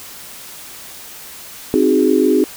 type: chord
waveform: sine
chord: Ab dominant seventh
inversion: first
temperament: equal with one note detuned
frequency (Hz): 263.3 / 311.1 / 370 / 415.3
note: C4 / Eb4 / Gb4 / Ab4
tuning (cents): +11 / 0 / 0 / 0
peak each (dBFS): -16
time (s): 1.74-2.44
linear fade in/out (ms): 0
effects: white hiss -35 dBFS RMS until 2.56 s